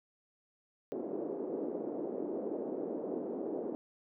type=band-pass noise; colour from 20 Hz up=white; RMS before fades=-38 dBFS; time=0.92-3.75 s; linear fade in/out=0 ms; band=270 to 460 Hz; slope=24 dB/octave; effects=none